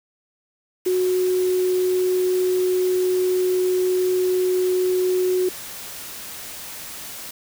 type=tone in noise; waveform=sine; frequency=367.2 Hz; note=F#4; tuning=13 cents flat; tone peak=-17 dBFS; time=0.86-5.49 s; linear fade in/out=5 ms; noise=white; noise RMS=-35 dBFS; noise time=0.85-7.31 s; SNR=+15 dB; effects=none